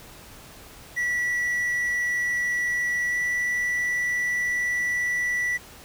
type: tone with pitch glide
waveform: triangle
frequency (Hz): 1949 to 1960.3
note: B6 to B6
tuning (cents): -23 to -13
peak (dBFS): -21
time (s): 0.96-5.58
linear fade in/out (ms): 20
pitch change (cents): +10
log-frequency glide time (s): 3.09-3.17
effects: pink hiss -46 dBFS RMS until 5.84 s